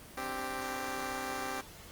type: chord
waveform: 10% pulse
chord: C suspended second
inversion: none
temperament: just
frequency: 261.6 / 294.3 / 392.4 Hz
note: C4 / D4 / G4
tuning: 0 / +4 / +2 cents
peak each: -32 / -36 / -32 dBFS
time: 0.17-1.61 s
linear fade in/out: 5 ms
effects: pink hiss -51 dBFS RMS until 1.91 s + Opus 24 kbps